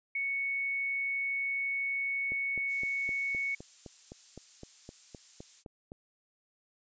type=tone; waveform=sine; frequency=2217 Hz; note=C#7; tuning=in tune; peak=-30 dBFS; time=0.15-3.55 s; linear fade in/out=5 ms
type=click train; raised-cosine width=2 ms; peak=-31 dBFS; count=15; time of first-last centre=2.32-5.919 s; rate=3.89 Hz
type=noise; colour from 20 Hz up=violet; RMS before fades=-47 dBFS; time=2.67-5.64 s; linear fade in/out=50 ms
effects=resampled to 16000 Hz